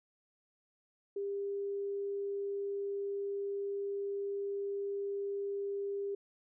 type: tone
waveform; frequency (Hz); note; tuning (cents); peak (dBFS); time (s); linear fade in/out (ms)
sine; 399.9; G4; +35; -34; 1.16-6.15; 5
effects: none